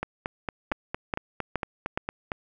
two click trains, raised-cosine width 0.5 ms, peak -11 / -14 dBFS, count 4 / 11, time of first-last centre 0.72-1.975 / 0.03-2.318 s, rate 2.39 / 4.37 Hz, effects none

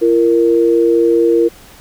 sine tone pair together, 340 / 464.9 Hz, F4 / A#4, -46 / -5 cents, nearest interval perfect fourth, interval 541 cents, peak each -11 dBFS, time 0.01-1.49 s, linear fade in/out 20 ms, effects pink hiss -41 dBFS RMS until 1.8 s

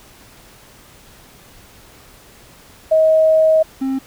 sine / triangle tone pair in turn, 634 / 266.6 Hz, D#5 / C4, +32 / +33 cents, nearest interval octave + minor third, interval 1499 cents, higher first, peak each -9 / -15 dBFS, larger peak first, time 2.91-3.63 / 3.81-3.99 s, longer first, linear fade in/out 10 ms, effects pink hiss -45 dBFS RMS until 4.06 s

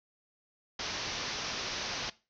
white low-pass noise, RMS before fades -37 dBFS, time 0.79-2.1 s, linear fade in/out 5 ms, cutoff 6100 Hz, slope 96 dB/octave, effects noise-tail reverb RT60 0.3 s tail -19 dB re dry

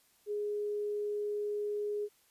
sine tone, 415.3 Hz, G#4, in tune, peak -32 dBFS, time 0.26-2.09 s, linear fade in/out 50 ms, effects white hiss -68 dBFS RMS until 2.3 s + resampled to 32000 Hz

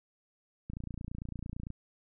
click train, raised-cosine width 5 ms, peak -27 dBFS, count 30, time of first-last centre 0.7-1.703 s, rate 28.9 Hz, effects none

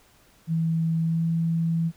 sine tone with pitch glide, 163.3 to 165.29 Hz, E3 to E3, -16 to +5 cents, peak -21 dBFS, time 0.47-1.92 s, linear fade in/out 50 ms, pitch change +21 cents, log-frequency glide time 1.02-1.25 s, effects pink hiss -58 dBFS RMS until 1.96 s

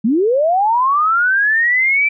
sine linear sweep, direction up, 200.4 to 2349 Hz, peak -11 dBFS, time 0.04-2.09 s, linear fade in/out 10 ms, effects none

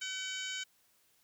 harmonic tone, 759 Hz, F#5, 44 cents sharp, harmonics 2 / 3 / 4 / 5 / 6 / 7 / 8 / 9 / 10, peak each -43 / -44 / -41 / -48 / -52 / -53 / -55 / -45 / -53 dBFS, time 0.01-0.64 s, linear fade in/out 10 ms, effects white hiss -70 dBFS RMS until 1.23 s

